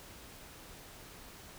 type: silence
effects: pink hiss -52 dBFS RMS until 1.58 s